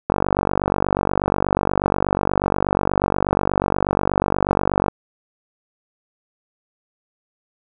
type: click train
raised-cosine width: 1 ms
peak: -3 dBFS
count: 232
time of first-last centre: 0.1-4.883 s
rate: 48.3 Hz
effects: none